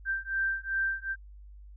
sine beating tone pair, 1568 / 1570.6 Hz, G6 / G6, 0 / +3 cents, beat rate 2.6 Hz, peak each -31 dBFS, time 0.05-1.16 s, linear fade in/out 50 ms, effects added 50 Hz sine -46 dBFS peak until 1.76 s

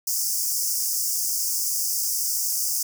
pink high-pass noise, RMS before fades -25 dBFS, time 0.07-2.83 s, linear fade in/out 5 ms, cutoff 5000 Hz, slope 96 dB/octave, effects none

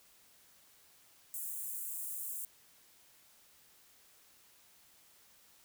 white high-pass noise, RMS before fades -41 dBFS, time 1.34-2.45 s, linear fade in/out 0 ms, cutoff 7500 Hz, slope 48 dB/octave, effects white hiss -64 dBFS RMS until 5.64 s

